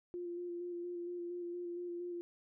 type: tone with vibrato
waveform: sine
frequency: 349.6 Hz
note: F4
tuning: 2 cents sharp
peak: -39 dBFS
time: 0.14-2.21 s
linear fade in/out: 0 ms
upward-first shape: square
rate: 4.3 Hz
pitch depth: 16 cents each way
effects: none